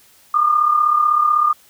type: tone pair together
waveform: sine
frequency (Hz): 1180 / 1216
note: D6 / D#6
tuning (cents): +8 / -40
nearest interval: minor second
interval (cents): 52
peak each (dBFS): -19 / -13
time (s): 0.34-1.53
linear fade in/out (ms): 5
effects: white hiss -51 dBFS RMS until 1.69 s